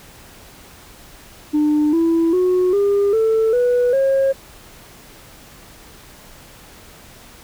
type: tone with pitch steps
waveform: sine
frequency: 300 / 331 / 365.1 / 402.8 / 444.3 / 490.2 / 540.8 Hz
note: D4 / E4 / F#4 / G4 / A4 / B4 / C#5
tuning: +37 / +7 / -23 / +47 / +17 / -13 / -43 cents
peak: -11 dBFS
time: 1.53-4.33 s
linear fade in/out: 20 ms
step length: 400 ms
effects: tanh soft clip ceiling -11 dBFS + pink hiss -43 dBFS RMS until 7.43 s